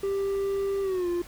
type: tone with pitch glide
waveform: triangle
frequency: 394 to 349 Hz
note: G4 to F4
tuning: +9 to -1 cents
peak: -23 dBFS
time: 0.03-1.22 s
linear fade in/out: 5 ms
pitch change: -210 cents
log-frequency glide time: 0.82-1.08 s
effects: added 50 Hz sine -49 dBFS peak until 1.27 s + pink hiss -48 dBFS RMS until 1.27 s